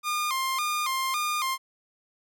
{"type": "tone with vibrato", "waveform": "sawtooth", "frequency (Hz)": 1132, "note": "C#6", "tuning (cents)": 36, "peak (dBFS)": -22, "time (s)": [0.03, 1.58], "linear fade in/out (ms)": 50, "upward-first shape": "square", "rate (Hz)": 1.8, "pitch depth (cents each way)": 120, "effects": []}